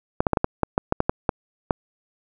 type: clicks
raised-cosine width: 1 ms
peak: -4 dBFS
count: 12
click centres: 0.205 / 0.268 / 0.333 / 0.372 / 0.444 / 0.633 / 0.779 / 0.924 / 1.004 / 1.095 / 1.292 / 1.708 s
effects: none